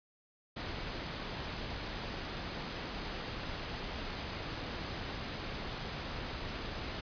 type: noise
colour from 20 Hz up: pink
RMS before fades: -40 dBFS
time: 0.56-7.01 s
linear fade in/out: 10 ms
effects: resampled to 11025 Hz